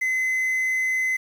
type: tone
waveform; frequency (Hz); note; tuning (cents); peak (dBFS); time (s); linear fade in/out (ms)
triangle; 2041; C7; -44; -19; 0.01-1.17; 10
effects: 8-bit